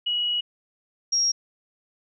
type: tone pair in turn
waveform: sine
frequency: 2914 / 5600 Hz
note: F#7 / F8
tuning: -27 / +4 cents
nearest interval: major seventh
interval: 1131 cents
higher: second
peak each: -22 / -19 dBFS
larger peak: second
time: 0.06-0.41 / 1.12-1.32 s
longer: first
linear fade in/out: 10 ms
effects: none